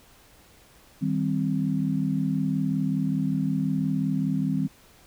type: chord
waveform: sine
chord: C minor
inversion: first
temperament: just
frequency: 156.98 / 196.22 / 261.6 Hz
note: Eb3 / G3 / C4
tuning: +16 / +2 / 0 cents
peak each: -27 dBFS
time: 1.01-4.68 s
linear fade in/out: 20 ms
effects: pink hiss -55 dBFS RMS until 5.06 s